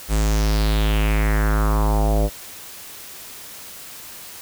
square tone with low-pass filter sweep, 53 Hz, G#1, 36 cents sharp, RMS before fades -18 dBFS, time 0.08-2.3 s, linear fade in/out 50 ms, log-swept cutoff 8900 to 560 Hz, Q 3.5, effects white hiss -38 dBFS RMS until 4.41 s

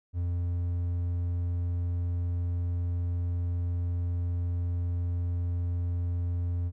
triangle tone, 87.31 Hz, F2, in tune, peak -25 dBFS, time 0.13-6.72 s, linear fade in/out 50 ms, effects none

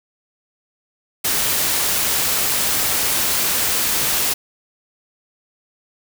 white noise, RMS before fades -19 dBFS, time 1.24-4.34 s, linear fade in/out 10 ms, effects none

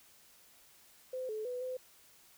sine tone with pitch steps, 513 / 432.4 / 496.4 / 510 Hz, C5 / A4 / B4 / C5, -34 / -30 / +9 / -44 cents, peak -36 dBFS, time 1.13-1.77 s, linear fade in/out 5 ms, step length 160 ms, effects white hiss -62 dBFS RMS until 2.37 s

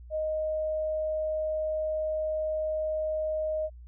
sine tone, 622.3 Hz, D#5, in tune, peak -27 dBFS, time 0.1-3.7 s, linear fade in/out 50 ms, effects added 60 Hz sine -44 dBFS peak until 3.87 s

